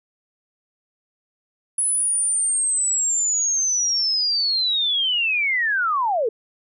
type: linear sweep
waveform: sine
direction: down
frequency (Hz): 10280 to 415.3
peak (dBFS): -18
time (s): 1.78-6.29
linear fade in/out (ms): 5
effects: none